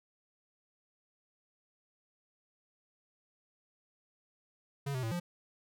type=tone with pitch steps; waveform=square; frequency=140 / 128.7 / 112.7 / 175.1 Hz; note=C#3 / C3 / A2 / F3; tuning=+18 / -28 / +42 / +5 cents; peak=-34 dBFS; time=4.86-5.2 s; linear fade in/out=10 ms; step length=85 ms; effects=none